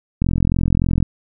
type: click train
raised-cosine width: 5 ms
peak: -5 dBFS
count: 36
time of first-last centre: 0.22-1.026 s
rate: 43.4 Hz
effects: none